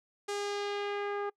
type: tone with low-pass filter sweep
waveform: sawtooth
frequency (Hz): 407.1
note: G#4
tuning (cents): -35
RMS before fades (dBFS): -35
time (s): 0.28-1.3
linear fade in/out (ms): 10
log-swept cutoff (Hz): 8500 to 1300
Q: 1.3
effects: noise-tail reverb RT60 0.1 s tail -24 dB re dry